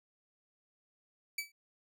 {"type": "tone with exponential decay", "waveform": "sawtooth", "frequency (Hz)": 2299, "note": "D7", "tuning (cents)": -37, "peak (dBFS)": -28, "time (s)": [1.38, 1.52], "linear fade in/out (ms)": 5, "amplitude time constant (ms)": 30, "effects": []}